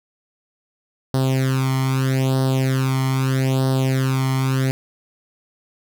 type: tone with flanger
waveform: sawtooth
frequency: 132.1 Hz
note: C3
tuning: 17 cents sharp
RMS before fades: -19 dBFS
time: 1.14-4.71 s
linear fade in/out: 0 ms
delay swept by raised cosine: 0.21 to 0.95 ms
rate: 0.79 Hz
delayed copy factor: +0.85
effects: none